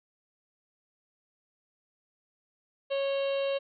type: harmonic tone with a mistuned harmonic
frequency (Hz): 551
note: C#5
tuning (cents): -11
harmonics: 1 / 2 / 3 / 4 / 5 / 6 / 7 / 8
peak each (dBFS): -27 / -43 / -48 / -49 / -41 / -44 / -45 / -54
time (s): 2.9-3.59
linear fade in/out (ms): 20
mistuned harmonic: 6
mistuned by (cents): -89
effects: none